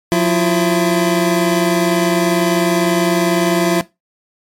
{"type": "tone pair together", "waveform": "25% pulse", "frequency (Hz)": [177.9, 335.8], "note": ["F3", "E4"], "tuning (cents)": [32, 32], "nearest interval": "major seventh", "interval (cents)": 1100, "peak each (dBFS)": -11, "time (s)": [0.12, 3.81], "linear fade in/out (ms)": 0, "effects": ["noise-tail reverb RT60 0.2 s tail -18 dB re dry", "MP3 64 kbps"]}